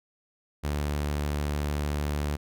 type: tone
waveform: sawtooth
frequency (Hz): 73.42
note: D2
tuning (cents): 0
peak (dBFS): -23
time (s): 0.63-2.37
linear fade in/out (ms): 20
effects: none